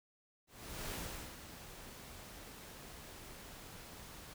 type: noise with ADSR envelope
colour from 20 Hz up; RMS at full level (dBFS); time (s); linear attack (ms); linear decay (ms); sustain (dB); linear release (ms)
pink; -42; 0.47-4.34; 440; 450; -10; 11
effects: none